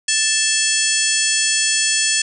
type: harmonic tone with a mistuned harmonic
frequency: 880 Hz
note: A5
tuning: in tune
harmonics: 2 / 3 / 4 / 5 / 6 / 7 / 8 / 9 / 10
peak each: -24 / -24 / -24 / -24 / -24 / -24 / -24 / -24 / -24 dBFS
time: 0.08-2.22 s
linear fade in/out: 5 ms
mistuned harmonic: 4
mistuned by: -110 cents
effects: none